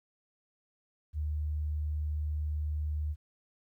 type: tone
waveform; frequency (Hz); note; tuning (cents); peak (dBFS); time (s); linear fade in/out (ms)
sine; 75.6; D#2; -49; -30; 1.13-3.16; 50
effects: 12-bit